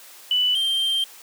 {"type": "tone pair in turn", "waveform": ["sine", "triangle"], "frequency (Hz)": [2981, 3158], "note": ["F#7", "G7"], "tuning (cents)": [12, 12], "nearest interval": "minor second", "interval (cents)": 100, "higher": "second", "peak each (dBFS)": [-17, -18], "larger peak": "first", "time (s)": [[0.31, 0.55], [0.55, 1.04]], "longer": "second", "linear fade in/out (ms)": 2, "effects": ["white hiss -45 dBFS RMS until 1.22 s", "high-pass 400 Hz 12 dB/octave"]}